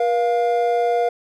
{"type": "tone pair together", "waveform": "triangle", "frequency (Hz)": [478.8, 698.5], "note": ["A#4", "F5"], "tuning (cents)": [46, 0], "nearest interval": "perfect fifth", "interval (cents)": 654, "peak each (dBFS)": -17, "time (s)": [0, 1.09], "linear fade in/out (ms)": 5, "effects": []}